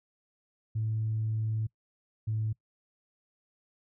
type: tone pair in turn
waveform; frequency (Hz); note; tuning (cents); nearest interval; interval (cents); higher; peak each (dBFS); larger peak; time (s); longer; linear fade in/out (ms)
sine; 109.8 / 109.25; A2 / A2; -3 / -12; unison; 9; first; -27; neither; 0.75-1.67 / 2.27-2.53; first; 10
effects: noise-tail reverb RT60 0.1 s tail -24 dB re dry + tanh soft clip ceiling -23 dBFS